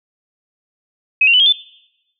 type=tone with pitch steps; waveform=sine; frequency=2542 / 2756 / 2988 / 3240 / 3513 Hz; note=D#7 / F7 / F#7 / G#7 / A7; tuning=+36 / -24 / +16 / -43 / -3 cents; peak=-8 dBFS; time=1.21-1.525 s; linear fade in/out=5 ms; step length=63 ms; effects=noise-tail reverb RT60 0.9 s tail -23 dB re dry